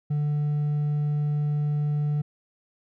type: tone with hard clipping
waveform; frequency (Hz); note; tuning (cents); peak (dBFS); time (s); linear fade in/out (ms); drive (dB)
triangle; 147.8; D3; +11; -23; 0.1-2.22; 10; 5
effects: none